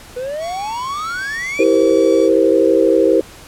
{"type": "exponential sweep", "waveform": "triangle", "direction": "up", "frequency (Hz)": [485.1, 2489], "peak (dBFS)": -19, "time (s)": [0.16, 1.64], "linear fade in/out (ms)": 10}
{"type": "tone with pitch glide", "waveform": "10% pulse", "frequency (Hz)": [1118, 1146.1], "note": ["C#6", "D6"], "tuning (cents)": [14, -43], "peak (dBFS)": -24, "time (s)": [0.39, 2.3], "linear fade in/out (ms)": 50, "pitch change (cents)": 43, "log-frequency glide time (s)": [1.21, 1.74]}
{"type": "chord", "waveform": "sine", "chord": "C dominant seventh", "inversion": "first", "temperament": "just", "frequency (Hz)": [327, 392.4, 470.9, 523.3], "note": ["E4", "G4", "Bb4", "C5"], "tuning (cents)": [-14, 2, 18, 0], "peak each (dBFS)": -15, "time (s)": [1.59, 3.21], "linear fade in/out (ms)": 5}
{"effects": ["pink hiss -39 dBFS RMS until 3.47 s", "low-pass 12000 Hz 12 dB/octave"]}